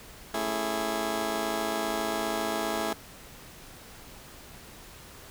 15% pulse chord, A major seventh, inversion none, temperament just, 220 / 275 / 330 / 412.5 Hz, A3 / C#4 / E4 / G#4, 0 / -14 / +2 / -12 cents, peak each -28 / -32 / -27 / -29 dBFS, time 0.34-2.93 s, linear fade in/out 2 ms, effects pink hiss -48 dBFS RMS until 5.3 s

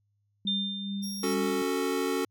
sine tone with tremolo, 198.8 Hz, G3, 25 cents sharp, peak -30 dBFS, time 0.45-1.62 s, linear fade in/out 2 ms, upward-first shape sine, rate 2.4 Hz, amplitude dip 50%
sine tone with exponential decay, 3600 Hz, A7, 39 cents sharp, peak -25 dBFS, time 0.47-1.62 s, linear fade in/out 5 ms, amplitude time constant 250 ms
sawtooth tone, 5588 Hz, F8, in tune, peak -34 dBFS, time 1.02-1.35 s, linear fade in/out 20 ms
square chord, F# minor, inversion second, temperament equal with one note detuned, 277.2 / 370 / 443.6 Hz, C#4 / F#4 / A4, 0 / 0 / +14 cents, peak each -32 dBFS, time 1.23-2.25 s, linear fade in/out 5 ms
effects added 102 Hz sine -70 dBFS peak until 2.3 s

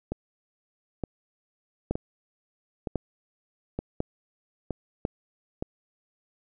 two click trains, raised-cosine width 2 ms, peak -13 / -16 dBFS, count 4 / 7, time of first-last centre 1.91-5.051 / 0.12-5.625 s, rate 0.955 / 1.09 Hz, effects none

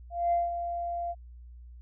sine tone with ADSR envelope, 691 Hz, F5, 19 cents flat, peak -21 dBFS, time 0.1-1.15 s, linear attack 220 ms, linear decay 180 ms, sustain -9 dB, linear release 43 ms, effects tanh soft clip ceiling -18 dBFS + added 60 Hz sine -45 dBFS peak until 1.81 s

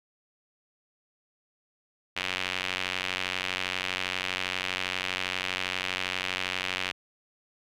sawtooth tone with band-pass filter, 92.5 Hz, F#2, in tune, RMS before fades -32 dBFS, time 2.16-6.92 s, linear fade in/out 10 ms, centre 2700 Hz, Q 2.1, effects none

